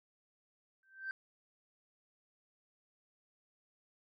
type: tone with exponential growth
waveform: sine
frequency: 1558 Hz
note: G6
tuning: 11 cents flat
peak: -33 dBFS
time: 0.83-1.11 s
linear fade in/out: 1 ms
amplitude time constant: 60 ms
effects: tanh soft clip ceiling -34 dBFS